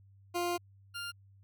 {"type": "tone pair in turn", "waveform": "20% pulse", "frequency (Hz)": [350, 1400], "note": ["F4", "F6"], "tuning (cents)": [4, 4], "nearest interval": "2 octaves", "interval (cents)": 2400, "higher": "second", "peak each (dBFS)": [-26, -33], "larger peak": "first", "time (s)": [[0.34, 0.58], [0.94, 1.12]], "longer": "first", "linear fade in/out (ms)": 20, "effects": ["added 98 Hz sine -57 dBFS peak until 1.43 s"]}